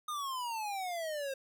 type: exponential sweep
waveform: square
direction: down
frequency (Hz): 1238 to 530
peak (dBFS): -36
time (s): 0.08-1.34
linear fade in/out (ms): 5
effects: none